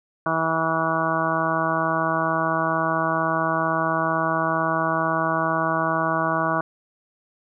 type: harmonic tone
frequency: 162.2 Hz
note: E3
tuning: 28 cents flat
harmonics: 1 / 2 / 3 / 4 / 5 / 6 / 7 / 8 / 9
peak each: -30 / -29 / -36 / -26 / -31 / -29 / -25 / -33 / -28 dBFS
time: 0.26-6.61 s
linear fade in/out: 2 ms
effects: none